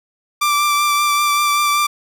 sawtooth tone with vibrato, 1174.7 Hz, D6, in tune, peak -10 dBFS, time 0.41-1.87 s, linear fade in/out 10 ms, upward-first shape triangle, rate 5.2 Hz, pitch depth 20 cents each way, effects none

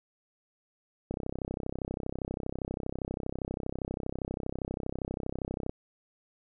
click train, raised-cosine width 2 ms, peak -20 dBFS, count 150, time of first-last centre 1.11-5.695 s, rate 32.5 Hz, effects none

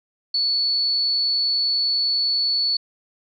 sine tone, 4435 Hz, C#8, in tune, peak -18 dBFS, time 0.34-2.77 s, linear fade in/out 5 ms, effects none

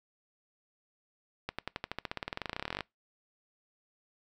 accelerating click train, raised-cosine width 0.3 ms, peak -18 dBFS, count 29, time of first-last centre 1.49-2.807 s, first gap 96 ms, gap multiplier 0.94, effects noise-tail reverb RT60 0.2 s tail -24 dB re dry

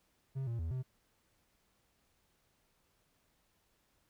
triangle tone with pitch steps, 134 / 116.6 / 81.7 / 128.7 Hz, C3 / A#2 / E2 / C3, +42 / +1 / -15 / -28 cents, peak -33 dBFS, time 0.35-0.83 s, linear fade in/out 20 ms, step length 120 ms, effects pink hiss -75 dBFS RMS until 4.09 s

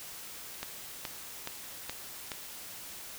click train, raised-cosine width 0.2 ms, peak -18 dBFS, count 5, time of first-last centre 0.63-2.318 s, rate 2.37 Hz, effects white hiss -45 dBFS RMS until 3.18 s

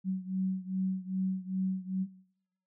sine beating tone pair, 187.4 / 189.9 Hz, F#3 / F#3, +22 / +45 cents, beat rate 2.5 Hz, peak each -31 / -35 dBFS, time 0.04-2.07 s, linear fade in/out 50 ms, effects noise-tail reverb RT60 0.8 s tail -21 dB re dry

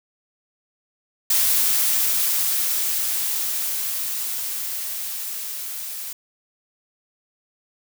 blue noise with level ramp, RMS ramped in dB -18 to -32 dBFS, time 1.3-6.13 s, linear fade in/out 5 ms, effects none

